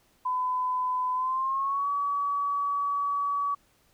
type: tone with pitch glide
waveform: sine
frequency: 1008 to 1138 Hz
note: B5 to C#6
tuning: +35 to +45 cents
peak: -25 dBFS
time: 0.25-3.55 s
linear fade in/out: 10 ms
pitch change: +210 cents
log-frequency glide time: 1.14-1.89 s
effects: pink hiss -65 dBFS RMS until 3.93 s